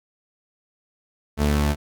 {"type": "tone pair together", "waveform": "sawtooth", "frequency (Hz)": [73.06, 220], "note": ["D2", "A3"], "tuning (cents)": [-8, 0], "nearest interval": "octave + perfect fifth", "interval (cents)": 1908, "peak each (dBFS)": [-15, -22], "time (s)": [1.37, 1.76], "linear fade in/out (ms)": 50, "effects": []}